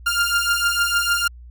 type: beating tone pair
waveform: sawtooth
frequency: 1396.9 / 1403.5 Hz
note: F6 / F6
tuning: 0 / +8 cents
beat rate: 6.6 Hz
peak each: -17 / -17 dBFS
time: 0.06-1.28 s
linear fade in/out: 10 ms
effects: added 60 Hz sine -38 dBFS peak until 1.5 s